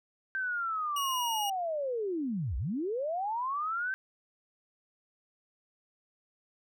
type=linear two-way sweep; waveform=sine; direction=down then up; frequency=1568 to 51.91 to 1568 Hz; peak=-30 dBFS; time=0.35-3.94 s; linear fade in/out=0 ms; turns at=2.57 s
type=tone; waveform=sawtooth; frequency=2873 Hz; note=F7; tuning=48 cents sharp; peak=-30 dBFS; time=0.96-1.5 s; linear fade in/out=5 ms
effects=none